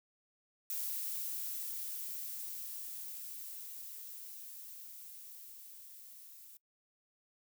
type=noise with level ramp; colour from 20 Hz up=violet; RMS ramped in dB=-38 to -55 dBFS; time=0.7-6.57 s; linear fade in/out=2 ms; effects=noise-tail reverb RT60 0.1 s tail -21 dB re dry